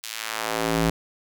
square tone with high-pass filter sweep, 55.5 Hz, A1, 16 cents sharp, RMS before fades -26 dBFS, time 0.03-0.9 s, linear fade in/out 5 ms, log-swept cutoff 3900 to 120 Hz, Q 0.79, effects none

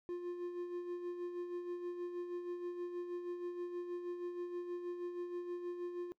triangle tone with tremolo, 352.3 Hz, F4, 15 cents sharp, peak -35 dBFS, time 0.09-6.12 s, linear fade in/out 0 ms, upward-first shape sine, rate 6.3 Hz, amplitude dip 50%, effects noise-tail reverb RT60 0.1 s tail -22 dB re dry

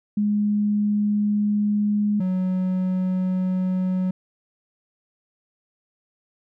sine / triangle tone pair in turn, 207.7 / 185.04 Hz, G#3 / F#3, 0 / 0 cents, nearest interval major second, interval 200 cents, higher first, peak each -18 dBFS, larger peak neither, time 0.17-2.2 / 2.2-4.11 s, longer first, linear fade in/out 5 ms, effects none

